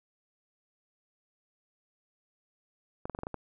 clicks, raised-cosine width 1 ms, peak -22 dBFS, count 7, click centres 3.055 / 3.097 / 3.149 / 3.189 / 3.234 / 3.269 / 3.343 s, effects none

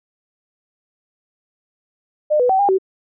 sine tone with pitch steps, 604 / 494.3 / 763 / 806 / 380.6 Hz, D5 / B4 / G5 / G5 / F#4, +48 / +1 / -47 / +48 / +49 cents, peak -12 dBFS, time 2.3-2.785 s, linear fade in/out 20 ms, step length 97 ms, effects none

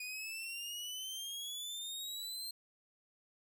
sawtooth exponential sweep, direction up, 2460 to 4186 Hz, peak -38 dBFS, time 0-2.51 s, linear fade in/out 5 ms, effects 12-bit

